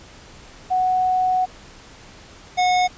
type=tone pair in turn; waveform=sine / square; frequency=740 / 728.5 Hz; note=F#5 / F#5; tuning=0 / -27 cents; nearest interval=unison; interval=27 cents; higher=first; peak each=-16 dBFS; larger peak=neither; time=0.7-1.46 / 2.57-2.88 s; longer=first; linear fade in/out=20 ms; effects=pink hiss -44 dBFS RMS until 2.97 s + resampled to 16000 Hz